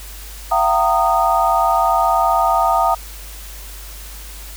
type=tone cluster; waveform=sine; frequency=680 / 760 / 921 / 1237 Hz; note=F5 / F#5 / A#5 / D#6; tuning=-46 / +46 / -21 / -10 cents; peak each=-18 dBFS; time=0.51-2.95 s; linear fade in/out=10 ms; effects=added 50 Hz sine -33 dBFS peak until 4.56 s + white hiss -37 dBFS RMS until 4.56 s